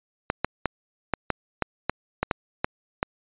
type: clicks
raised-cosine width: 0.5 ms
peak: -7 dBFS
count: 11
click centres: 0.301 / 0.446 / 0.657 / 1.137 / 1.303 / 1.623 / 1.896 / 2.23 / 2.312 / 2.645 / 3.029 s
effects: resampled to 8000 Hz